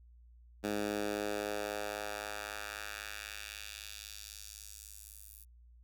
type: tone with high-pass filter sweep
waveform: 10% pulse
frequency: 103.83 Hz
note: G#2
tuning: in tune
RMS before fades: -41 dBFS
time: 0.63-5.45 s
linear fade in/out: 20 ms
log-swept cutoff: 220 to 12000 Hz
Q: 1.1
effects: added 59 Hz sine -56 dBFS peak until 5.83 s